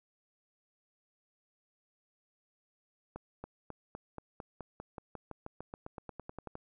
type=accelerating click train; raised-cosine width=1 ms; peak=-28 dBFS; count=22; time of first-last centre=3.16-6.554 s; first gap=280 ms; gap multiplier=0.94; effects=none